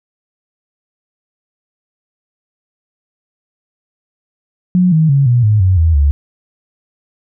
sine tone with pitch steps, 181.1 / 158.57 / 138.84 / 121.57 / 106.45 / 93.2 / 81.61 / 71.46 Hz, F#3 / D#3 / C#3 / B2 / G#2 / F#2 / E2 / D2, -37 / +33 / +3 / -27 / +43 / +13 / -17 / -47 cents, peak -7 dBFS, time 4.75-6.11 s, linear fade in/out 0 ms, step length 170 ms, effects none

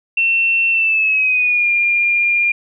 sine tone with pitch glide, 2700 to 2405 Hz, E7 to D7, +41 to +41 cents, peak -12 dBFS, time 0.17-2.52 s, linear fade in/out 5 ms, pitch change -200 cents, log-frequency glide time 0.71-1.69 s, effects none

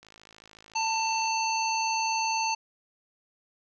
click train, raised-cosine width 0.2 ms, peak -33 dBFS, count 68, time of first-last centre 0.03-1.275 s, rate 53.8 Hz
harmonic tone, 892 Hz, A5, 23 cents sharp, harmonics 1 / 3 / 5 / 7, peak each -27 / -32 / -34 / -35 dBFS, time 0.75-2.55 s, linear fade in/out 10 ms
effects none

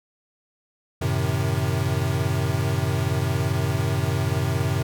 square chord, F# diminished seventh, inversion none, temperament equal, 92.5 / 110 / 130.81 / 155.56 Hz, F#2 / A2 / C3 / Eb3, 0 / 0 / 0 / 0 cents, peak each -27 / -28 / -26 / -30 dBFS, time 1.01-4.83 s, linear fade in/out 10 ms, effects none

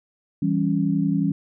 sine chord, C# diminished, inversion first, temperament equal, 164.81 / 196 / 277.2 Hz, E3 / G3 / C#4, 0 / 0 / 0 cents, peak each -23 dBFS, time 0.42-1.32 s, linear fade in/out 5 ms, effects none

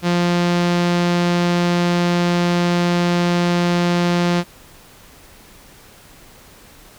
sawtooth tone with low-pass filter, 174.61 Hz, F3, in tune, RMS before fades -17 dBFS, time 0.02-4.44 s, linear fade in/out 50 ms, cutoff 5000 Hz, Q 1.1, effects pink hiss -45 dBFS RMS until 6.98 s

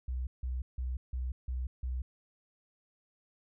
sine tone bursts, 63 Hz, B1, 35 cents sharp, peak -32 dBFS, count 6, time 0.08-2.02 s, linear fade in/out 5 ms, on 190 ms, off 160 ms, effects none

